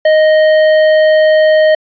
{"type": "tone with tanh clipping", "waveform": "sine", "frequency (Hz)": 622.3, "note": "D#5", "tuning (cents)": 0, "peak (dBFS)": -7, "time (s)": [0.05, 1.75], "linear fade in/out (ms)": 5, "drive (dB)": 12, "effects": ["resampled to 11025 Hz"]}